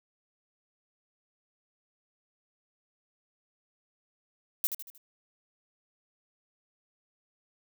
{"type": "noise with echo", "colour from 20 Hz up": "violet", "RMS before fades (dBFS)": -27, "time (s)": [4.64, 4.67], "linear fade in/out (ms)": 0, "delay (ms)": 77, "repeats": 4, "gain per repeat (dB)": -7, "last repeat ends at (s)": 4.978, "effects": []}